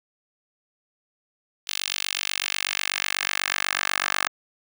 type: tone with high-pass filter sweep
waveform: 10% pulse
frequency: 48.12 Hz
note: G1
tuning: 31 cents flat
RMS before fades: -27 dBFS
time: 1.67-4.28 s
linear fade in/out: 10 ms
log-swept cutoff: 3300 to 1400 Hz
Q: 1.5
effects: none